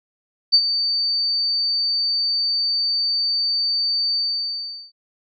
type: tone with ADSR envelope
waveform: sine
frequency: 4590 Hz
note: D8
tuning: 40 cents flat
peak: -8 dBFS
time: 0.52-4.92 s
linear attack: 23 ms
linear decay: 60 ms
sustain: -10 dB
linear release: 770 ms
effects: none